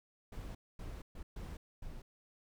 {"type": "noise bursts at uneven times", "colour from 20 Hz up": "brown", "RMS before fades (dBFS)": -45, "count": 5, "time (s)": [[0.32, 0.55], [0.79, 1.02], [1.15, 1.23], [1.36, 1.57], [1.82, 2.02]], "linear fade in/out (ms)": 5, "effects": []}